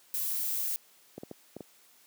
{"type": "noise", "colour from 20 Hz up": "violet", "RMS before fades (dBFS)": -32, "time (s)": [0.14, 0.76], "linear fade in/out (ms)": 0}
{"type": "clicks", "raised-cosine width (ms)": 2, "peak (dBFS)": -25, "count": 5, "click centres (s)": [1.18, 1.234, 1.313, 1.566, 1.607]}
{"effects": ["white hiss -61 dBFS RMS until 2.06 s", "high-pass 200 Hz 12 dB/octave"]}